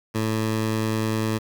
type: tone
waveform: 15% pulse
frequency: 110 Hz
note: A2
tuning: in tune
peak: -16 dBFS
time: 0.14-1.39 s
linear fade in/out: 20 ms
effects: 7-bit